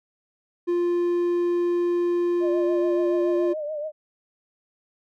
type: tone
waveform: triangle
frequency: 349.2 Hz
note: F4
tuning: in tune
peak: -18 dBFS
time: 0.67-3.54 s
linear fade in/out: 20 ms
type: tone with vibrato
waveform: sine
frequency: 605 Hz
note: D#5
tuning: 49 cents flat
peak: -27 dBFS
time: 2.4-3.92 s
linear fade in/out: 50 ms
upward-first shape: triangle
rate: 7 Hz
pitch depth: 79 cents each way
effects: none